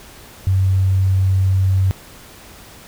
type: tone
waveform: sine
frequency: 95 Hz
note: F#2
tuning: 46 cents sharp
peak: -12 dBFS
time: 0.47-1.91 s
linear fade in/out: 0 ms
effects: pink hiss -41 dBFS RMS until 2.87 s